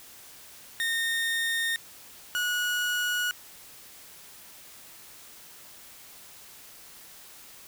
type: tone pair in turn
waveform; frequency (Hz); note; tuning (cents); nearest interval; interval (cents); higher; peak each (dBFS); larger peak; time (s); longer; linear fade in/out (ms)
30% pulse; 1837 / 1458; A#6 / F#6; -26 / -26; major third; 400; first; -23; neither; 0.8-1.76 / 2.35-3.31; neither; 0
effects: white hiss -49 dBFS RMS until 7.67 s